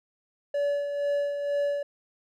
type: tone with tremolo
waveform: triangle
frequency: 573 Hz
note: D5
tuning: 43 cents flat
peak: -21 dBFS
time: 0.54-1.83 s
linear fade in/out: 5 ms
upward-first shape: sine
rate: 2.1 Hz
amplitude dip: 50%
effects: none